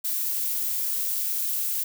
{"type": "noise", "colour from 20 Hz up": "violet", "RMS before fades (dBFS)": -27, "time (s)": [0.04, 1.84], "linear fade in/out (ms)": 10, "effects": []}